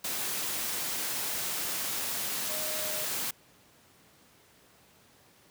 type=tone in noise; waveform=sine; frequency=618 Hz; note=D#5; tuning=12 cents flat; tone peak=-40 dBFS; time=2.49-3.05 s; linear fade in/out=5 ms; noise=white; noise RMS=-33 dBFS; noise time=0.04-3.31 s; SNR=-10 dB; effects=pink hiss -60 dBFS RMS until 5.5 s + high-pass 100 Hz 12 dB/octave